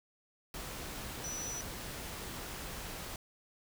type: tone in noise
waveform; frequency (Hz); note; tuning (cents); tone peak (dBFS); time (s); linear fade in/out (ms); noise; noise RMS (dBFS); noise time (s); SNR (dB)
sine; 5920; F#8; 0; -39; 1.24-1.61; 2; pink; -43; 0.54-3.16; +1
effects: none